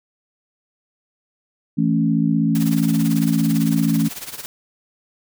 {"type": "chord", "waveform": "sine", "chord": "A major", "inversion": "second", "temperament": "equal", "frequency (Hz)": [164.81, 220, 277.2], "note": ["E3", "A3", "C#4"], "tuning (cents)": [0, 0, 0], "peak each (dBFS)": [-19, -19, -20], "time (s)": [1.77, 4.09], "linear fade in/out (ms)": 20}
{"type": "noise with tremolo", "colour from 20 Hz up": "white", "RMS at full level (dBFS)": -30, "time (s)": [2.55, 4.46], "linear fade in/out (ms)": 0, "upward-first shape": "sine", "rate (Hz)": 18, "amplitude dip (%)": 75}
{"effects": []}